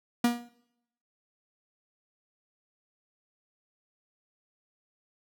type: tone with exponential decay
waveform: 45% pulse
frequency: 239.1 Hz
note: A#3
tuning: 44 cents sharp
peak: -19 dBFS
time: 0.24-0.49 s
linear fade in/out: 5 ms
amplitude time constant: 54 ms
effects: noise-tail reverb RT60 0.8 s tail -20 dB re dry